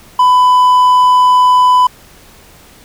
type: tone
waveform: triangle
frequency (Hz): 1000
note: B5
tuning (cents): +21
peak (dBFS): -3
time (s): 0.19-1.87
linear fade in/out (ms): 5
effects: pink hiss -41 dBFS RMS until 2.84 s